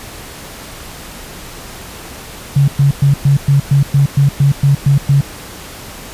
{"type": "tone bursts", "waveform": "sine", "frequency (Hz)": 140, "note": "C#3", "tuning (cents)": 18, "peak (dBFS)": -6, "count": 12, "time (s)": [2.56, 5.21], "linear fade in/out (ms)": 5, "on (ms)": 120, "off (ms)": 110, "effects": ["pink hiss -31 dBFS RMS until 6.13 s", "resampled to 32000 Hz"]}